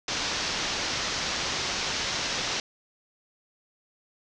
white low-pass noise, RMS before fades -30 dBFS, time 0.08-2.6 s, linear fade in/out 2 ms, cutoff 6200 Hz, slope 48 dB/octave, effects none

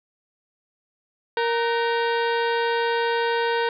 harmonic tone with a mistuned harmonic, 466.2 Hz, A#4, in tune, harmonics 1 / 2 / 3 / 4 / 5 / 6 / 7 / 8 / 9 / 10, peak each -23 / -25 / -29 / -32 / -38 / -37 / -39 / -37 / -44 / -43 dBFS, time 1.37-3.69 s, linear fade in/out 2 ms, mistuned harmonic 3, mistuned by +140 cents, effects none

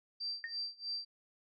sine tone with tremolo, 4693 Hz, D8, 2 cents flat, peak -35 dBFS, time 0.2-1.05 s, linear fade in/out 10 ms, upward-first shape sine, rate 3.1 Hz, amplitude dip 95%
sine tone with exponential decay, 1840 Hz, A#6, 23 cents flat, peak -34 dBFS, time 0.44-0.58 s, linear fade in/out 1 ms, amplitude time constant 29 ms
effects none

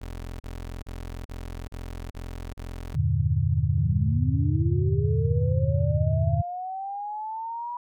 25% pulse tone bursts, 42.98 Hz, F1, 27 cents flat, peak -30 dBFS, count 7, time 0.01-2.962 s, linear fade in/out 10 ms, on 390 ms, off 37 ms
sine chord, E half-diminished seventh, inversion none, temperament equal, 82.41 / 98 / 116.54 / 146.83 Hz, E2 / G2 / Bb2 / D3, 0 / 0 / 0 / 0 cents, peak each -26 dBFS, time 2.94-6.42 s, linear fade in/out 10 ms
sine linear sweep, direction up, 154.4 to 973 Hz, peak -30 dBFS, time 3.78-7.77 s, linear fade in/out 2 ms
effects none

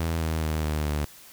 sawtooth tone with pitch steps, 82.1 / 80.09 / 78.12 / 76.2 / 74.34 Hz, E2 / E2 / D#2 / D#2 / D2, -6 / -49 / +8 / -36 / +22 cents, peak -21 dBFS, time 0-1.05 s, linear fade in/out 0 ms, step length 210 ms, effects white hiss -49 dBFS RMS until 1.32 s

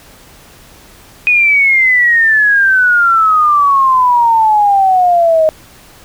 sine exponential sweep, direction down, 2492 to 622.3 Hz, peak -6 dBFS, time 1.27-5.49 s, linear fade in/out 0 ms, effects pink hiss -40 dBFS RMS until 6.04 s

